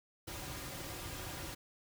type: noise with comb filter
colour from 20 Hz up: pink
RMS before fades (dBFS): -44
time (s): 0.27-1.55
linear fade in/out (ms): 10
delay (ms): 4.6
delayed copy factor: -0.55
effects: none